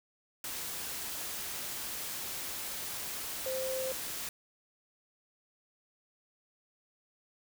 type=tone in noise; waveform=sine; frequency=522 Hz; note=C5; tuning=4 cents flat; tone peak=-33 dBFS; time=3.46-3.92 s; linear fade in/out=2 ms; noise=white; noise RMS=-39 dBFS; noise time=0.44-4.29 s; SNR=+3 dB; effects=none